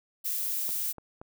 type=noise; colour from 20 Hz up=violet; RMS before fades=-31 dBFS; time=0.24-0.93 s; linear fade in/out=20 ms
type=clicks; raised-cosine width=1 ms; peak=-29 dBFS; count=3; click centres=0.692 / 0.983 / 1.215 s
effects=none